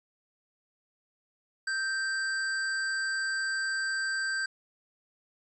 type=tone with amplitude modulation; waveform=square; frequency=1568 Hz; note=G6; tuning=in tune; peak=-28 dBFS; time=1.67-4.46 s; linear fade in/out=5 ms; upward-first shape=sine; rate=274 Hz; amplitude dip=30%; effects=resampled to 22050 Hz